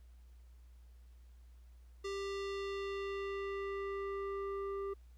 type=tone with low-pass filter sweep; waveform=square; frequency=395.1 Hz; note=G4; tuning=14 cents sharp; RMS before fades=-40 dBFS; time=2.04-4.94 s; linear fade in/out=10 ms; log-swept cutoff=5700 to 1000 Hz; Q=1.3; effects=added 60 Hz sine -55 dBFS peak until 5.17 s + pink hiss -75 dBFS RMS until 5.17 s